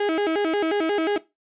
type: tone with vibrato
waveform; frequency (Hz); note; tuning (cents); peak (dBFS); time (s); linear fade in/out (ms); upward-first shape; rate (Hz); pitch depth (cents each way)
35% pulse; 363.8; F#4; -29; -19; 0-1.18; 5; square; 5.6; 210
effects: noise-tail reverb RT60 0.2 s tail -17 dB re dry + resampled to 8000 Hz